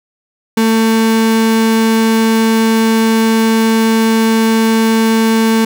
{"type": "tone", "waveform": "35% pulse", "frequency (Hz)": 223.8, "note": "A3", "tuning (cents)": 30, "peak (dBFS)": -7, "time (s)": [0.57, 5.65], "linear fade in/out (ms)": 5, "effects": []}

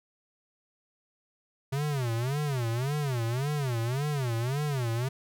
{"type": "tone with vibrato", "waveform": "square", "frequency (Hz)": 130.81, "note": "C3", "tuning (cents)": 0, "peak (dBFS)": -28, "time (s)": [1.72, 5.09], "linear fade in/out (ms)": 10, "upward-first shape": "sine", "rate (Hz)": 1.8, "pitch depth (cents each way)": 240, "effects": []}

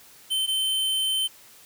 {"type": "tone pair in turn", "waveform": "square", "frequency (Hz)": [3086, 3086], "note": ["G7", "G7"], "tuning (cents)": [-28, -28], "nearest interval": "unison", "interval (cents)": 0, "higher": "neither", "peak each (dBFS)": -23, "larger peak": "neither", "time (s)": [[0.3, 0.47], [0.47, 1.28]], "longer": "second", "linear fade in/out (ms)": 20, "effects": ["white hiss -51 dBFS RMS until 1.65 s"]}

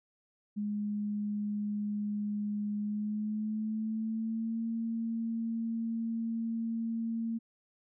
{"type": "tone with pitch glide", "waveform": "sine", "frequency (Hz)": [207.7, 227.8], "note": ["G#3", "A#3"], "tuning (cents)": [0, -40], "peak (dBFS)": -31, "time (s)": [0.56, 7.39], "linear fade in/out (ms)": 20, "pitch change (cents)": 160, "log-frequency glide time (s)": [2.78, 4.64], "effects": []}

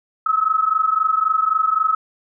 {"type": "tone pair together", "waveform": "sine", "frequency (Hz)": [1276.2, 1300], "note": ["D#6", "E6"], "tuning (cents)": [44, -24], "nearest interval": "unison", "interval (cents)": 32, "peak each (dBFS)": -18, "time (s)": [0.26, 1.95], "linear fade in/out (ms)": 5, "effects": []}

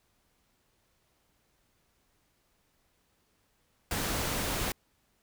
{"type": "noise", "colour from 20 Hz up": "pink", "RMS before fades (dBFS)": -32, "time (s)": [3.91, 4.72], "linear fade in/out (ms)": 2, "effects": ["pink hiss -72 dBFS RMS until 5.22 s"]}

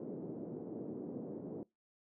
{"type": "band-pass noise", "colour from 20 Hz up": "white", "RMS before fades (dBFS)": -44, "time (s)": [0, 1.63], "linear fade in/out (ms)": 2, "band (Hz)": [160, 420], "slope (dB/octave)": 24, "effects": ["noise-tail reverb RT60 0.2 s tail -23 dB re dry"]}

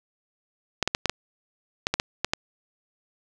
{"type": "clicks", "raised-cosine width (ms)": 0.2, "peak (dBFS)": -5, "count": 10, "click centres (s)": [0.827, 0.876, 0.949, 1.057, 1.096, 1.869, 1.94, 1.999, 2.246, 2.335], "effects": []}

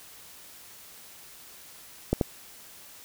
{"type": "clicks", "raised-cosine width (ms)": 2, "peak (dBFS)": -9, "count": 2, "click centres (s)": [2.13, 2.212], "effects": ["white hiss -49 dBFS RMS until 3.04 s"]}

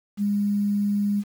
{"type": "tone with quantisation", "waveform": "sine", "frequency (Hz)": 204.1, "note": "G#3", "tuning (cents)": -30, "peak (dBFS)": -20, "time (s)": [0.17, 1.24], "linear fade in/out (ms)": 50, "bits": 8, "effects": []}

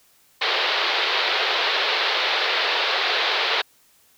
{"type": "band-pass noise", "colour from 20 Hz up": "white", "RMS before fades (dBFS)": -22, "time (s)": [0.41, 3.62], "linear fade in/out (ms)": 10, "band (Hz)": [380, 4300], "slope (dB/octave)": 48, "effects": ["white hiss -58 dBFS RMS until 4.17 s"]}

